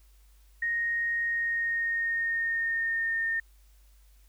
sine tone with pitch glide, 1864.7 to 1824.2 Hz, A#6 to A#6, 0 to -38 cents, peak -26 dBFS, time 0.62-3.4 s, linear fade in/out 5 ms, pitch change -38 cents, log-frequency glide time 1.21-3.26 s, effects added 50 Hz sine -55 dBFS peak until 4.28 s + white hiss -67 dBFS RMS until 4.28 s

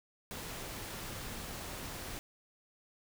pink noise, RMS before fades -43 dBFS, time 0.31-2.19 s, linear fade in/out 0 ms, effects none

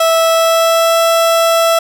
30% pulse tone with pitch glide, 656 to 663.6 Hz, E5 to E5, -9 to +11 cents, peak -6 dBFS, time 0-1.79 s, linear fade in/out 5 ms, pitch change +20 cents, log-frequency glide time 0.3-1.01 s, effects none

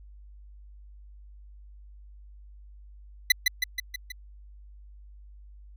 25% pulse tone with echo, 1993 Hz, B6, 15 cents sharp, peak -11 dBFS, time 3.3-3.32 s, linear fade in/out 5 ms, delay 160 ms, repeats 5, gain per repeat -4 dB, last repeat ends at 4.12 s, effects added 50 Hz sine -46 dBFS peak until 5.76 s

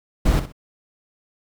brown noise with echo, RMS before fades -17 dBFS, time 0.25-0.4 s, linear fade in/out 10 ms, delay 62 ms, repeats 2, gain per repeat -11 dB, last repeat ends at 0.524 s, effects none

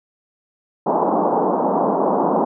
white band-pass noise, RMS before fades -18 dBFS, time 0.86-2.45 s, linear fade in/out 10 ms, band 180 to 1000 Hz, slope 48 dB/octave, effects none

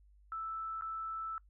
sine tone with dropouts, 1318.5 Hz, E6, in tune, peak -37 dBFS, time 0.32-1.38 s, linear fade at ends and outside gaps 1 ms, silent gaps 0.811-0.821 s, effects noise-tail reverb RT60 0.1 s tail -23 dB re dry + added 50 Hz sine -60 dBFS peak until 1.49 s

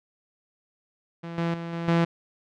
sawtooth tone with level steps, 168.3 Hz, E3, 36 cents sharp, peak -30 / -20 / -28 / -25 / -15 dBFS, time 1.23-2.05 s, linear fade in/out 10 ms, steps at 1.38 / 1.54 / 1.73 / 1.88 s, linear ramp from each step 2 ms, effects low-pass 3000 Hz 12 dB/octave

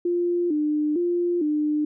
sine tone with vibrato, 324.1 Hz, E4, 29 cents flat, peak -20 dBFS, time 0.05-1.85 s, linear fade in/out 5 ms, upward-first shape square, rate 1.1 Hz, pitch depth 130 cents each way, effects none

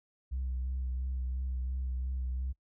sine tone with vibrato, 64 Hz, C2, 38 cents flat, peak -30 dBFS, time 0.31-2.53 s, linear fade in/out 20 ms, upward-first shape sine, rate 2.9 Hz, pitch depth 28 cents each way, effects noise-tail reverb RT60 0.1 s tail -24 dB re dry + tanh soft clip ceiling -29 dBFS

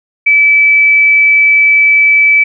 sine tone, 2305 Hz, D7, 33 cents flat, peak -4 dBFS, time 0.26-2.44 s, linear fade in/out 10 ms, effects none

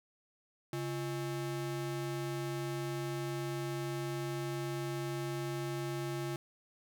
square ring-modulated tone, 241.6 Hz, B3, 38 cents flat, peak -33 dBFS, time 0.73-6.36 s, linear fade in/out 0 ms, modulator 104 Hz, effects none

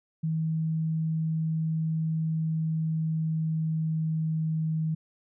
sine tone with pitch glide, 159.9 to 158.61 Hz, D#3 to D#3, +48 to +34 cents, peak -25 dBFS, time 0.23-4.95 s, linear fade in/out 10 ms, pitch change -14 cents, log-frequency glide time 2.2-4.82 s, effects none

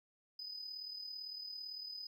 triangle tone with amplitude modulation, 4999 Hz, D#8, 7 cents sharp, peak -38 dBFS, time 0.39-2.07 s, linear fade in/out 5 ms, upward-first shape sine, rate 37.8 Hz, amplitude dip 65%, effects tanh soft clip ceiling -40 dBFS

